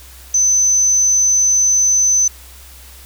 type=tone; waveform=sine; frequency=6100 Hz; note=G8; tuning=48 cents flat; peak=-10 dBFS; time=0.34-2.28 s; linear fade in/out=5 ms; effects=added 64 Hz sine -39 dBFS peak until 3.05 s + white hiss -41 dBFS RMS until 3.05 s